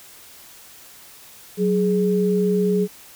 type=tone pair together; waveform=sine; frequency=185.6 / 418.1 Hz; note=F#3 / G#4; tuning=+6 / +12 cents; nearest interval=octave + major second; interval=1406 cents; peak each=-19 dBFS; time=1.57-2.88 s; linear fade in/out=50 ms; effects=white hiss -45 dBFS RMS until 3.15 s